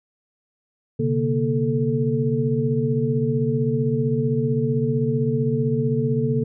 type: tone cluster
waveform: sine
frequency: 127.1 / 142.7 / 234.6 / 439.8 Hz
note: C3 / D3 / A#3 / A4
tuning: -50 / -49 / +11 / -1 cents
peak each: -24 dBFS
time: 0.99-6.44 s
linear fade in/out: 10 ms
effects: none

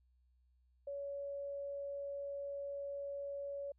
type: tone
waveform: sine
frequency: 563 Hz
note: C#5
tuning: 27 cents sharp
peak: -40 dBFS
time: 0.87-3.72 s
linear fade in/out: 5 ms
effects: added 62 Hz sine -69 dBFS peak until 3.78 s

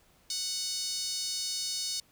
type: tone with high-pass filter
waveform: 5% pulse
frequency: 740 Hz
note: F#5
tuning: in tune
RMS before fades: -34 dBFS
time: 0.3-2 s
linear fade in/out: 2 ms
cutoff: 4400 Hz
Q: 2.5
effects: pink hiss -64 dBFS RMS until 2.11 s

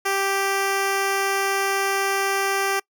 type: tone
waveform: 10% pulse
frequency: 392 Hz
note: G4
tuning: in tune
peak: -12 dBFS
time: 0.05-2.8 s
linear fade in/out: 10 ms
effects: noise-tail reverb RT60 0.1 s tail -25 dB re dry

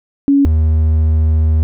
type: tone pair in turn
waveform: sine / triangle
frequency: 280 / 78.57 Hz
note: C#4 / D#2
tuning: +18 / +17 cents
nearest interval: octave + minor seventh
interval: 2201 cents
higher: first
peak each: -7 dBFS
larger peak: neither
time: 0.28-0.45 / 0.45-1.63 s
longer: second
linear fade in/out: 0 ms
effects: none

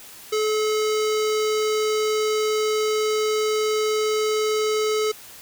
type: tone with low-pass filter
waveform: square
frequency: 430.1 Hz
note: A4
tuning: 39 cents flat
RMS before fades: -22 dBFS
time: 0.32-5.12 s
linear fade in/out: 10 ms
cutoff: 6600 Hz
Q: 1.8
effects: white hiss -43 dBFS RMS until 5.41 s

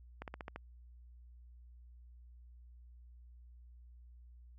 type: slowing click train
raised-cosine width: 0.5 ms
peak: -28 dBFS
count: 6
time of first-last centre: 0.22-0.56 s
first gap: 58 ms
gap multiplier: 1.08
effects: added 60 Hz sine -54 dBFS peak until 4.58 s

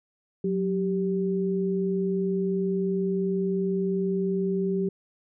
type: tone pair together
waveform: sine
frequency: 184.28 / 390 Hz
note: F#3 / G4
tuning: -7 / -9 cents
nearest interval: octave + minor second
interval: 1298 cents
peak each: -26 dBFS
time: 0.44-4.89 s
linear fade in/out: 5 ms
effects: none

